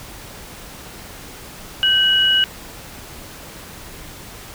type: tone pair together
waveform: sine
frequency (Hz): 1547 / 2920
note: G6 / F#7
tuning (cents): -23 / -24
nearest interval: major seventh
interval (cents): 1099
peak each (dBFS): -20 / -13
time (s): 1.83-2.44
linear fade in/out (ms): 0
effects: pink hiss -37 dBFS RMS until 4.54 s